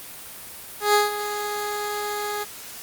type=tone with ADSR envelope; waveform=15% pulse; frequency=415.3 Hz; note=G#4; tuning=in tune; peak=-8 dBFS; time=0.8-2.45 s; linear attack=140 ms; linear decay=160 ms; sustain=-12 dB; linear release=24 ms; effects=white hiss -39 dBFS RMS until 2.82 s + Opus 32 kbps